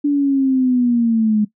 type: linear sweep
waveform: sine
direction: down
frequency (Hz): 291.5 to 208.5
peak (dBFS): -12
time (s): 0.04-1.45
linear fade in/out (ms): 10
effects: noise-tail reverb RT60 0.1 s tail -18 dB re dry